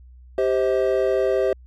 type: chord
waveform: triangle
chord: C minor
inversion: second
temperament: equal with one note detuned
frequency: 392 / 523.3 / 638.6 Hz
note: G4 / C5 / Eb5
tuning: 0 / 0 / +45 cents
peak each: -19 / -20 / -22 dBFS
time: 0.38-1.53 s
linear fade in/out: 2 ms
effects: added 62 Hz sine -43 dBFS peak until 1.66 s